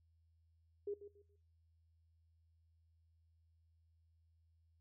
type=tone with echo; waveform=sine; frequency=407.6 Hz; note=G#4; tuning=32 cents flat; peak=-39 dBFS; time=0.87-0.94 s; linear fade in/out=5 ms; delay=140 ms; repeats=3; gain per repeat=-12 dB; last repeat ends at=1.36 s; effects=noise-tail reverb RT60 0.4 s tail -20 dB re dry + added 82 Hz sine -70 dBFS peak until 4.8 s